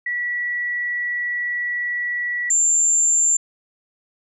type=tone pair in turn; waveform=sine; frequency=1943 / 7279 Hz; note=B6 / A#8; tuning=-29 / -42 cents; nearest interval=octave + major seventh; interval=2287 cents; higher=second; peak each=-21 / -14 dBFS; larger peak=second; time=0.06-2.5 / 2.5-3.37 s; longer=first; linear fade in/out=5 ms; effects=none